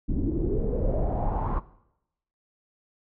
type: noise with low-pass filter sweep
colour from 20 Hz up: brown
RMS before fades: -26 dBFS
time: 0.08-1.6 s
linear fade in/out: 20 ms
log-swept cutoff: 260 to 1100 Hz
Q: 5.3
effects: noise-tail reverb RT60 0.8 s tail -18 dB re dry